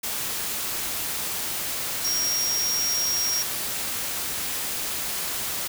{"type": "tone in noise", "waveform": "sine", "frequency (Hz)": 5610, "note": "F8", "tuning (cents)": 7, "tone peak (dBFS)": -23, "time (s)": [2.04, 3.43], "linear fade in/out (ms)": 10, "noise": "white", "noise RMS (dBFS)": -29, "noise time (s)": [0.03, 5.68], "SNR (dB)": 3, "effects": []}